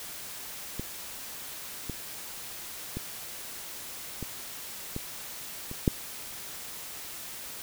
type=clicks; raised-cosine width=3 ms; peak=-20 / -21 / -20 / -22 / -20 / -25 / -8 dBFS; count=7; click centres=0.796 / 1.897 / 2.97 / 4.227 / 4.964 / 5.714 / 5.878 s; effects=white hiss -41 dBFS RMS until 7.62 s